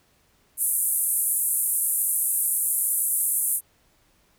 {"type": "band-pass noise", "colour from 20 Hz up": "pink", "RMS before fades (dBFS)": -24, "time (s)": [0.57, 3.61], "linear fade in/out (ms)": 50, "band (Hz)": [9100, 13000], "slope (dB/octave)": 48, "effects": ["pink hiss -63 dBFS RMS until 4.38 s"]}